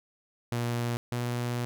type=tone pair in turn; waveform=sawtooth; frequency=119.2 / 121.14 Hz; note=A#2 / B2; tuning=+39 / -33 cents; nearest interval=unison; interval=28 cents; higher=second; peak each=-24 / -25 dBFS; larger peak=first; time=0.52-0.97 / 1.12-1.65 s; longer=second; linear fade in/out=0 ms; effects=none